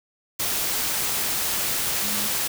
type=tone in noise; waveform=sine; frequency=207.7 Hz; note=G#3; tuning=in tune; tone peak=-35 dBFS; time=2.03-2.28 s; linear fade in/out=10 ms; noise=white; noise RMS=-25 dBFS; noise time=0.39-2.48 s; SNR=-13 dB; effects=none